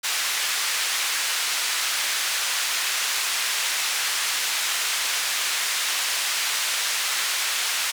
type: band-pass noise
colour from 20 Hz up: pink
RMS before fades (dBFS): -25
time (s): 0.03-7.92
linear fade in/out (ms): 20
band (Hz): 1700 to 10000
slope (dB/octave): 12
effects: none